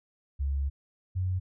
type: tone pair in turn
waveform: sine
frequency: 69.3 / 92.28 Hz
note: C#2 / F#2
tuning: 0 / -4 cents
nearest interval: perfect fourth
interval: 496 cents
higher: second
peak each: -26 dBFS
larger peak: neither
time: 0.39-0.7 / 1.15-1.4 s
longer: first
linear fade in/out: 20 ms
effects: none